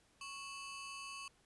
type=ring-modulated tone; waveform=sawtooth; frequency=1864.7 Hz; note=A#6; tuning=in tune; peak=-39 dBFS; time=0.21-1.28 s; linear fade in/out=2 ms; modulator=759 Hz; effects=pink hiss -71 dBFS RMS until 1.45 s + resampled to 24000 Hz